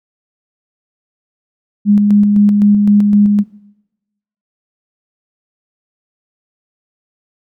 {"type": "tone with tremolo", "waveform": "sine", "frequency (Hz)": 205.6, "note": "G#3", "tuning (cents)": -17, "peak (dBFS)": -5, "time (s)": [1.85, 3.44], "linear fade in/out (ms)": 50, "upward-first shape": "square", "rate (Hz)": 3.9, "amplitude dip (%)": 30, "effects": ["noise-tail reverb RT60 1.0 s tail -21 dB re dry"]}